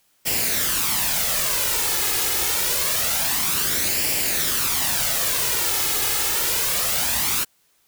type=noise with flanger; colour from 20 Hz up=white; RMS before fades=-22 dBFS; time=0.25-7.45 s; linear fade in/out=20 ms; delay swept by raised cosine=0.39 to 2.39 ms; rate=0.26 Hz; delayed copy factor=+0.55; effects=white hiss -63 dBFS RMS until 7.87 s